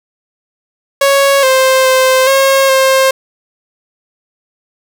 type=tone with pitch steps; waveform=sawtooth; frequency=554 / 524 / 520 / 541 / 531 Hz; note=C#5 / C5 / C5 / C#5 / C5; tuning=-1 / +2 / -11 / -42 / +25 cents; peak=-3 dBFS; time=1.01-3.11 s; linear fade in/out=5 ms; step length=420 ms; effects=none